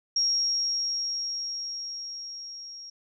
sine tone with level ramp, 5588 Hz, F8, in tune, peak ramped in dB -21 to -40 dBFS, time 0.16-2.9 s, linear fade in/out 5 ms, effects none

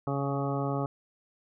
harmonic tone with a mistuned harmonic, 139.4 Hz, C#3, 10 cents sharp, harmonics 1 / 2 / 3 / 4 / 5 / 6 / 8 / 9, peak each -31 / -34 / -36 / -37 / -38 / -39 / -40 / -41 dBFS, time 0.07-0.86 s, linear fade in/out 2 ms, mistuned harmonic 1, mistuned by -16 cents, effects none

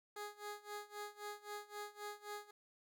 15% pulse tone with tremolo, 415 Hz, G#4, 1 cent flat, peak -37 dBFS, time 0.16-2.51 s, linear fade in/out 5 ms, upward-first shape sine, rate 3.8 Hz, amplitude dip 90%, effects none

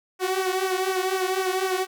sawtooth tone with flanger, 375.5 Hz, F#4, 26 cents sharp, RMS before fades -25 dBFS, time 0.19-1.87 s, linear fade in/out 50 ms, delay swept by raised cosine 0.23 to 3.43 ms, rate 4 Hz, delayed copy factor -0.75, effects none

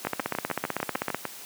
two click trains, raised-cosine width 0.5 ms, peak -13 / -11 dBFS, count 9 / 18, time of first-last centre 0.05-1.253 / 0.07-1.146 s, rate 6.65 / 15.8 Hz, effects white hiss -43 dBFS RMS until 1.45 s + high-pass 150 Hz 12 dB/octave

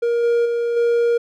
triangle tone with level steps, 471.2 Hz, A#4, 19 cents sharp, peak -14 / -12 / -16 / -12 dBFS, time 0.02-1.18 s, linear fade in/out 10 ms, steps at 0.23 / 0.45 / 0.76 s, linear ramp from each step 10 ms, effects none

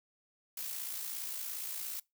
blue noise with amplitude modulation, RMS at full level -38 dBFS, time 0.57-2 s, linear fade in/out 5 ms, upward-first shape sine, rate 57.3 Hz, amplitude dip 45%, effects noise-tail reverb RT60 0.2 s tail -23 dB re dry

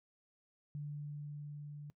sine tone with level ramp, 146.8 Hz, D3, in tune, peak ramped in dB -39 to -45 dBFS, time 0.75-1.9 s, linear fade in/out 0 ms, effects noise-tail reverb RT60 0.1 s tail -20 dB re dry

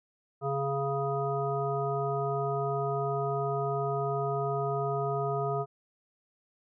harmonic tone, 138.59 Hz, C#3, in tune, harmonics 1 / 3 / 5 / 7 / 9, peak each -33 / -32 / -33 / -42 / -36 dBFS, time 0.41-5.66 s, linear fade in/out 50 ms, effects none

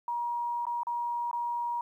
sine tone with dropouts, 952 Hz, A#5, 36 cents sharp, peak -29 dBFS, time 0.08-1.81 s, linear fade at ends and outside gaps 2 ms, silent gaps 0.654-0.667 / 0.833-0.869 / 1.313-1.33 s, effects 11-bit

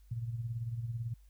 sine tone with tremolo, 116.54 Hz, A#2, in tune, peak -32 dBFS, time 0.11-1.14 s, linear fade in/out 5 ms, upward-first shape sine, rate 18 Hz, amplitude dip 60%, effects added 50 Hz sine -56 dBFS peak until 1.29 s + white hiss -74 dBFS RMS until 1.29 s

